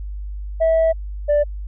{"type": "tone pair in turn", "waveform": "sine", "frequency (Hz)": [650, 587.6], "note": ["E5", "D5"], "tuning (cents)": [-24, 1], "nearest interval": "major second", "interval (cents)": 175, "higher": "first", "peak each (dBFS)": -11, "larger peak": "neither", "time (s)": [[0.6, 0.93], [1.28, 1.44]], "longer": "first", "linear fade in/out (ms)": 20, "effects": ["tanh soft clip ceiling -11 dBFS", "added 50 Hz sine -26 dBFS peak until 1.67 s"]}